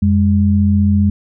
sine tone pair together, 89 / 204.1 Hz, F2 / G#3, +33 / -30 cents, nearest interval octave + major second, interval 1437 cents, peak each -12 dBFS, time 0.02-1.1 s, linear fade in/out 5 ms, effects none

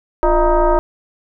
sine tone with frequency modulation, 292.9 Hz, D4, 5 cents flat, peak -10 dBFS, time 0.23-0.79 s, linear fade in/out 0 ms, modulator 321 Hz, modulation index 2.5, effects none

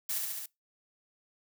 blue noise with echo, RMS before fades -33 dBFS, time 0.09-0.18 s, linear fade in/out 5 ms, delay 70 ms, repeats 4, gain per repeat -2 dB, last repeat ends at 0.46 s, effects noise-tail reverb RT60 0.2 s tail -23 dB re dry

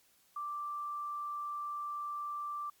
sine tone, 1174.7 Hz, D6, in tune, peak -36 dBFS, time 0.36-2.7 s, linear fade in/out 5 ms, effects white hiss -68 dBFS RMS until 2.8 s + MP3 96 kbps

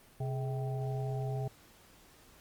harmonic tone with a mistuned harmonic, 130 Hz, C3, 11 cents flat, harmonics 1 / 3 / 5 / 6, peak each -33 / -42 / -45 / -45 dBFS, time 0.2-1.48 s, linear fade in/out 5 ms, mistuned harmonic 3, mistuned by +120 cents, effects pink hiss -60 dBFS RMS until 2.4 s + Opus 32 kbps

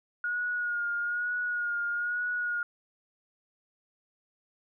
sine tone with vibrato, 1438 Hz, F#6, 50 cents flat, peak -28 dBFS, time 0.24-2.63 s, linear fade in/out 2 ms, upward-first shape sine, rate 1.1 Hz, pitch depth 30 cents each way, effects none

